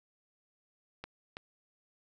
clicks, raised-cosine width 0.3 ms, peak -25 dBFS, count 2, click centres 1.04 / 1.369 s, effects none

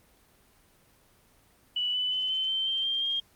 sine tone with pitch steps, 2958 / 2994 / 3031 / 3068 / 3105 / 3143 / 3181 / 3220 Hz, F#7 / F#7 / F#7 / G7 / G7 / G7 / G7 / G7, -1 / +20 / +41 / -38 / -17 / +4 / +25 / +46 cents, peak -26 dBFS, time 1.76-3.2 s, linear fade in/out 5 ms, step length 180 ms, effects pink hiss -62 dBFS RMS until 3.35 s + Opus 24 kbps

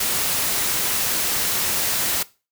white noise, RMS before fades -22 dBFS, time 0-2.23 s, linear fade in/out 5 ms, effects noise-tail reverb RT60 0.3 s tail -19 dB re dry

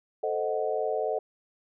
sine chord, A diminished seventh, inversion none, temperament equal, 440 / 523.3 / 622.3 / 740 Hz, A4 / C5 / Eb5 / Gb5, 0 / 0 / 0 / 0 cents, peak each -30 / -33 / -31 / -33 dBFS, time 0.23-1.19 s, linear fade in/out 5 ms, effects none

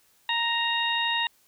harmonic tone, 932.3 Hz, A#5, in tune, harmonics 1 / 2 / 3 / 4, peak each -29 / -29 / -29 / -29 dBFS, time 0.29-1.27 s, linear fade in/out 2 ms, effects white hiss -63 dBFS RMS until 1.47 s

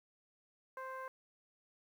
15% pulse tone with low-pass filter, 523.3 Hz, C5, in tune, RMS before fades -45 dBFS, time 0.77-1.08 s, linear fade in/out 2 ms, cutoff 1300 Hz, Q 1.7, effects 11-bit

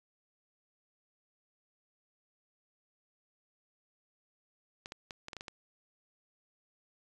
clicks, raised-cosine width 0.2 ms, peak -25 dBFS, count 8, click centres 4.859 / 4.921 / 5.108 / 5.284 / 5.332 / 5.367 / 5.409 / 5.482 s, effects resampled to 24000 Hz

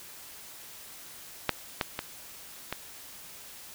clicks, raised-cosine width 0.3 ms, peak -7 / -10 / -15 / -15 dBFS, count 4, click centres 1.493 / 1.812 / 1.991 / 2.726 s, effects white hiss -47 dBFS RMS until 3.74 s

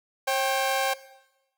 sawtooth tone pair together, 539.5 / 784 Hz, C#5 / G5, -47 / 0 cents, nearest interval tritone, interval 647 cents, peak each -22 dBFS, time 0.27-0.94 s, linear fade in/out 10 ms, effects noise-tail reverb RT60 1.0 s tail -18 dB re dry

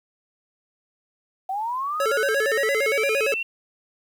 sine linear sweep, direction up, 740 to 2748 Hz, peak -24 dBFS, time 1.49-3.43 s, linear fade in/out 5 ms
square tone with vibrato, 493.1 Hz, B4, 3 cents flat, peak -22 dBFS, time 2-3.34 s, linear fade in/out 2 ms, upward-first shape square, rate 8.7 Hz, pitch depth 210 cents each way
effects 9-bit

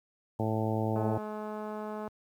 harmonic tone, 110 Hz, A2, in tune, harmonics 1 / 2 / 3 / 4 / 5 / 6 / 7 / 8, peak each -31 / -34 / -36 / -37 / -38 / -39 / -39 / -40 dBFS, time 0.39-1.18 s, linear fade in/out 5 ms
click train, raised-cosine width 1 ms, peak -26 dBFS, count 239, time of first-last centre 0.96-2.077 s, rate 213 Hz
effects high-pass 60 Hz 12 dB/octave + 10-bit

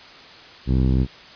10% pulse tone with low-pass filter, 64.8 Hz, C2, 16 cents flat, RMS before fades -18 dBFS, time 0.66-1.07 s, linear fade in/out 50 ms, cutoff 230 Hz, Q 0.5, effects white hiss -43 dBFS RMS until 1.35 s + resampled to 11025 Hz

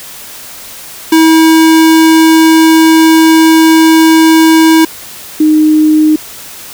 square / sine tone pair in turn, 321.6 / 308.4 Hz, E4 / D#4, -43 / -15 cents, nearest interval minor second, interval 72 cents, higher first, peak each -3 dBFS, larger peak neither, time 1.12-4.85 / 5.4-6.16 s, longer first, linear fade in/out 5 ms, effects white hiss -28 dBFS RMS until 6.73 s

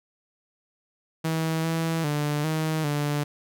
sawtooth tone with pitch steps, 161.1 / 163.6 / 147.8 / 157.6 / 146.5 Hz, E3 / E3 / D3 / D#3 / D3, -39 / -13 / +11 / +23 / -4 cents, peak -20 dBFS, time 1.24-3.24 s, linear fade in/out 10 ms, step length 400 ms, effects none

